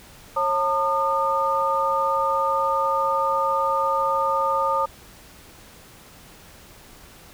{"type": "tone cluster", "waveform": "sine", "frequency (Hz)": [544, 902, 1216], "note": ["C#5", "A5", "D#6"], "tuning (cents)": [-33, 43, -40], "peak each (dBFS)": [-25, -24, -22], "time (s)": [0.36, 4.86], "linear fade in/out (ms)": 10, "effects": ["pink hiss -47 dBFS RMS until 7.33 s"]}